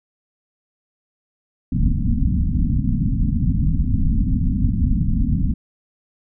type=low-pass noise; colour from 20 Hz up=pink; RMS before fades=-18 dBFS; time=1.72-5.54 s; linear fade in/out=5 ms; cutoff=270 Hz; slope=96 dB/octave; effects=none